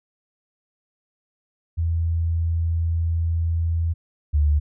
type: tone pair in turn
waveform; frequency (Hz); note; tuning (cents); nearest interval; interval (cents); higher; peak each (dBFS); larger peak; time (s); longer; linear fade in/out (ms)
sine; 83.1 / 74.03; E2 / D2; +15 / +14; major second; 201; first; -19 / -15; second; 1.77-3.94 / 4.33-4.6; first; 20
effects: none